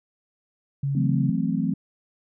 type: tone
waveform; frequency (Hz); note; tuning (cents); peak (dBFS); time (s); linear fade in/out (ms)
sine; 139.3; C#3; +9; -22; 0.83-1.3; 5
type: chord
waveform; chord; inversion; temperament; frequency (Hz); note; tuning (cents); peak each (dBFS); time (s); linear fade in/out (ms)
sine; F# half-diminished seventh; third; equal; 164.81 / 185 / 220 / 261.6; E3 / F#3 / A3 / C4; 0 / 0 / 0 / 0; -27; 0.95-1.74; 5
effects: none